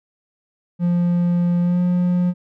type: tone with pitch glide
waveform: triangle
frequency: 174.61 to 178.18 Hz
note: F3 to F3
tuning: 0 to +35 cents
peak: -13 dBFS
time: 0.79-2.34 s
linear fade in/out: 50 ms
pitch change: +35 cents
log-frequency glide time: 1.61-1.8 s
effects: none